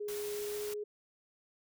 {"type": "tone with pitch glide", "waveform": "sine", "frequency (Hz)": [415.3, 417.7], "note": ["G#4", "G#4"], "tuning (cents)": [0, 10], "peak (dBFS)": -36, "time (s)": [0, 0.84], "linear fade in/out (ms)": 10, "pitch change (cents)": 10, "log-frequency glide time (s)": [0.49, 0.6]}
{"type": "noise", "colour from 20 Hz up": "white", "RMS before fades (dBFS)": -45, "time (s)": [0.08, 0.74], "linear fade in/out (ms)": 5}
{"effects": []}